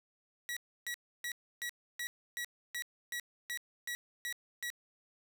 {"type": "tone bursts", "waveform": "sawtooth", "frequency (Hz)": 1926, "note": "B6", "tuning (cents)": -44, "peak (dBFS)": -33, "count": 12, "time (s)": [0.49, 4.702], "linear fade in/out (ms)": 0, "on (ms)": 76, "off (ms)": 300, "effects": []}